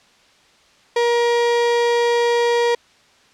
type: tone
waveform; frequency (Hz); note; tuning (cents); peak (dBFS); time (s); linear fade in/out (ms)
35% pulse; 474; A#4; +29; -13; 0.96-2.75; 5
effects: white hiss -53 dBFS RMS until 3.33 s + low-pass 5000 Hz 12 dB/octave